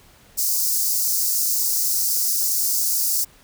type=high-pass noise; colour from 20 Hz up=white; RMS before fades=-21 dBFS; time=0.37-3.25 s; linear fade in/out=20 ms; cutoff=4800 Hz; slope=48 dB/octave; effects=pink hiss -52 dBFS RMS until 3.43 s